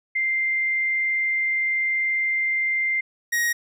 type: tone pair in turn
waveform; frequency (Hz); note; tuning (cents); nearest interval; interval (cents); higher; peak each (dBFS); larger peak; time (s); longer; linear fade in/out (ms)
sine / 45% pulse; 2093 / 1885.9; C7 / A#6; 0 / +20; major second; 180; first; -20 / -20; neither; 0.15-3.01 / 3.32-3.53; first; 10
effects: none